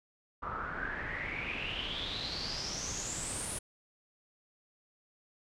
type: noise with low-pass filter sweep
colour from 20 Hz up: pink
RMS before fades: -38 dBFS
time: 0.42-3.59 s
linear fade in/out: 10 ms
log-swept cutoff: 1200 to 10000 Hz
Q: 9.1
effects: none